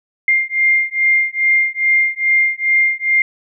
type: beating tone pair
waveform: sine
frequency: 2108 / 2110.4 Hz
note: C7 / C7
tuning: +12 / +14 cents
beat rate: 2.4 Hz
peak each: -15 dBFS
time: 0.28-3.22 s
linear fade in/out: 2 ms
effects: none